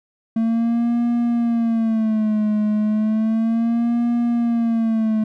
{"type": "tone with vibrato", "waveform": "triangle", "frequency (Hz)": 224.2, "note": "A3", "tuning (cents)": 33, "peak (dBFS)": -14, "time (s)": [0.36, 5.24], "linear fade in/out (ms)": 5, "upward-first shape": "sine", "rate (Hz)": 0.33, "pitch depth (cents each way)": 100, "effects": []}